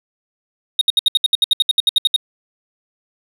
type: tone bursts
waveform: triangle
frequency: 3729 Hz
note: A#7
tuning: in tune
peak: -8 dBFS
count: 16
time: 0.79-2.162 s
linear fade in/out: 2 ms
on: 22 ms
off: 68 ms
effects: none